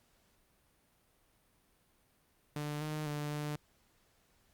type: tone with pitch steps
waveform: sawtooth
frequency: 148.4 / 153 / 147.9 / 148.8 Hz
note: D3 / D#3 / D3 / D3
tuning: +18 / -29 / +13 / +23 cents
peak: -32 dBFS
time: 2.56-3.56 s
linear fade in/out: 2 ms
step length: 250 ms
effects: pink hiss -71 dBFS RMS until 4.53 s + Opus 48 kbps